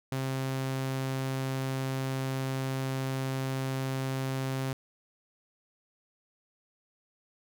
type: tone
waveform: sawtooth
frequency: 132.9 Hz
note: C3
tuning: 27 cents sharp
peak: -26 dBFS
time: 0.12-4.73 s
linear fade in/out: 2 ms
effects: none